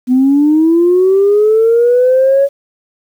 sine linear sweep, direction up, 246.9 to 562 Hz, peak -5 dBFS, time 0.07-2.49 s, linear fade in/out 50 ms, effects tanh soft clip ceiling -2 dBFS + 7-bit

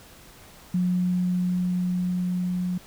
sine tone with level ramp, 180.2 Hz, F#3, 45 cents flat, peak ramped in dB -20 to -24 dBFS, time 0.74-2.78 s, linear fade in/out 5 ms, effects pink hiss -49 dBFS RMS until 2.86 s

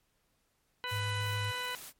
harmonic tone, 497.2 Hz, B4, 12 cents sharp, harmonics 1 / 2 / 3 / 4 / 5 / 6 / 8, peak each -46 / -40 / -41 / -42 / -46 / -41 / -45 dBFS, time 0.84-1.75 s, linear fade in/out 0 ms
white noise, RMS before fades -47 dBFS, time 0.86-1.93 s, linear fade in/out 50 ms
sine tone with vibrato, 103.7 Hz, G#2, 2 cents flat, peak -33 dBFS, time 0.91-1.52 s, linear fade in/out 20 ms, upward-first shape triangle, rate 7.1 Hz, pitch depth 19 cents each way
effects pink hiss -75 dBFS RMS until 1.99 s + MP3 64 kbps

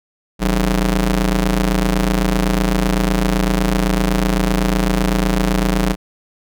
sawtooth ring-modulated tone, 117.7 Hz, A#2, 17 cents sharp, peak -7 dBFS, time 0.39-5.96 s, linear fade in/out 50 ms, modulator 72.8 Hz, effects none

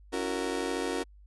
35% pulse chord, F# dominant seventh, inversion second, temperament just, 277.5 / 333 / 370 / 462.5 Hz, C#4 / E4 / F#4 / A#4, +2 / +18 / 0 / -14 cents, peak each -34 / -36 / -33 / -33 dBFS, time 0.12-1.04 s, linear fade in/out 20 ms, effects added 50 Hz sine -51 dBFS peak until 1.26 s + resampled to 24000 Hz

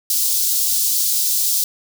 white high-pass noise, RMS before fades -18 dBFS, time 0.1-1.64 s, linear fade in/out 2 ms, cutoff 4200 Hz, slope 24 dB/octave, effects none

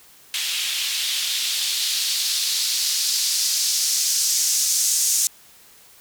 blue noise with band-pass filter sweep, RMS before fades -22 dBFS, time 0.34-5.27 s, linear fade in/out 0 ms, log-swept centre 3000 to 6700 Hz, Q 2, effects white hiss -50 dBFS RMS until 6 s

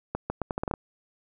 accelerating click train, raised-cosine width 1 ms, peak -14 dBFS, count 9, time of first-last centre 0.15-0.738 s, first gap 150 ms, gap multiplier 0.78, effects none

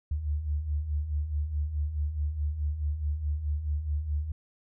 sine beating tone pair, 71 / 75.7 Hz, C#2 / D#2, +42 / -47 cents, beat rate 4.7 Hz, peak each -35 / -28 dBFS, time 0.11-4.32 s, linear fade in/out 5 ms, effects none

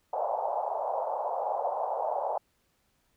white band-pass noise, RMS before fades -31 dBFS, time 0.13-2.38 s, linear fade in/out 5 ms, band 540 to 890 Hz, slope 48 dB/octave, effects pink hiss -72 dBFS RMS until 3.16 s

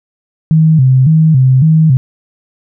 sine tone with vibrato, 143.9 Hz, D3, 35 cents flat, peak -4 dBFS, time 0.51-1.97 s, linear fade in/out 0 ms, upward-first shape square, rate 1.8 Hz, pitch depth 170 cents each way, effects none

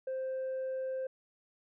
sine tone with tanh clipping, 523.3 Hz, C5, in tune, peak -34 dBFS, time 0.07-1.07 s, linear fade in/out 5 ms, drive 1 dB, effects none

